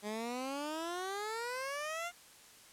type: exponential sweep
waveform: 15% pulse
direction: up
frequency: 204.3 to 713 Hz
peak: -31 dBFS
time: 0.02-2.12 s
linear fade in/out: 50 ms
effects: white hiss -58 dBFS RMS until 2.72 s + low-pass 11000 Hz 12 dB/octave